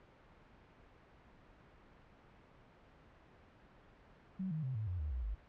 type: tone with pitch steps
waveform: sine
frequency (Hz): 188.4 / 156.61 / 130.18 / 108.21 / 89.95 / 74.77 / 62.15 / 51.66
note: F#3 / D#3 / C3 / A2 / F#2 / D2 / B1 / G#1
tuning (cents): +32 / +12 / -8 / -28 / -48 / +32 / +12 / -8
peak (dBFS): -36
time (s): 4.39-5.35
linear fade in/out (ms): 10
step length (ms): 120
effects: pink hiss -62 dBFS RMS until 5.48 s + low-pass 2000 Hz 12 dB/octave